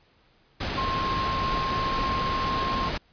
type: tone in noise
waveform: sine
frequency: 1064 Hz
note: C6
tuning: 29 cents sharp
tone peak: -26 dBFS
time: 0.77-2.89 s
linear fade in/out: 10 ms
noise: pink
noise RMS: -29 dBFS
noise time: 0.6-2.98 s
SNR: 0 dB
effects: pink hiss -62 dBFS RMS until 3.12 s + resampled to 11025 Hz